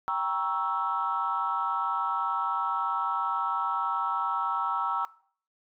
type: chord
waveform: sine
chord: G diminished seventh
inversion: none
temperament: equal with one note detuned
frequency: 784 / 942.1 / 1108.7 / 1318.5 Hz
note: G5 / Bb5 / Db6 / Fb6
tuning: 0 / +18 / 0 / 0 cents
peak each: -34 / -30 / -33 / -29 dBFS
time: 0.08-5.05 s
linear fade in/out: 0 ms
effects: noise-tail reverb RT60 0.5 s tail -20 dB re dry + tanh soft clip ceiling -17 dBFS